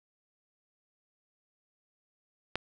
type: click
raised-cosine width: 0.3 ms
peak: -14 dBFS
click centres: 2.556 s
effects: none